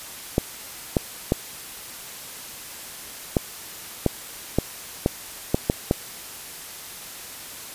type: clicks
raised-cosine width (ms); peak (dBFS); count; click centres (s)
2; -4; 10; 0.381 / 0.968 / 1.321 / 3.368 / 4.063 / 4.586 / 5.061 / 5.545 / 5.699 / 5.911
effects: white hiss -38 dBFS RMS until 7.74 s + resampled to 32000 Hz